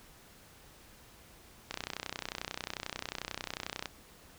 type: click train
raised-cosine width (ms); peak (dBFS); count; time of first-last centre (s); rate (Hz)
0.2; -18; 68; 1.71-3.857; 31.2
effects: pink hiss -57 dBFS RMS until 4.38 s